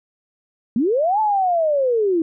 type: linear two-way sweep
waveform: sine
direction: up then down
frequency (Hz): 207.7 to 880 to 314.7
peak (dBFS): -15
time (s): 0.76-2.22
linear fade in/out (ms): 2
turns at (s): 1.2
effects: none